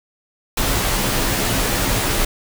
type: noise with comb filter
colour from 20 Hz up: pink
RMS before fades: -19 dBFS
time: 0.57-2.25 s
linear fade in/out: 5 ms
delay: 13 ms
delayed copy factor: -0.6
effects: none